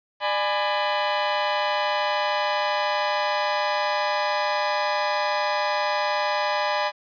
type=chord; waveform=sawtooth; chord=G# diminished; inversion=second; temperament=just; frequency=598 / 830.6 / 996.7 Hz; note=D5 / G#5 / B5; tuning=+31 / 0 / +16 cents; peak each=-22 / -22 / -23 dBFS; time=0.2-6.92 s; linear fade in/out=50 ms; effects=resampled to 11025 Hz + 9-bit